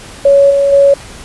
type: tone with level steps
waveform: sine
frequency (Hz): 559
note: C#5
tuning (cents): +14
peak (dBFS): -3 / -7 / -3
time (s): 0.25-0.94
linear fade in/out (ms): 5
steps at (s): 0.5 / 0.72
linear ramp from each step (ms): 10
effects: pink hiss -32 dBFS RMS until 1.24 s + resampled to 24000 Hz